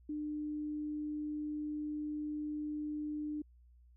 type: tone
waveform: sine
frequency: 300 Hz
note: D4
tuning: 37 cents sharp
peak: -36 dBFS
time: 0.09-3.42 s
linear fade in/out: 5 ms
effects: added 60 Hz sine -59 dBFS peak until 3.96 s